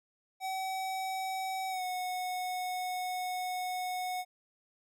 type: tone with pitch glide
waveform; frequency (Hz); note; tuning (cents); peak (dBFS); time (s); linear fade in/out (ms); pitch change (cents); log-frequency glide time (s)
square; 760 to 732.8; F#5 to F#5; +46 to -17; -34; 0.4-4.25; 50; -63; 1.69-1.83
effects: none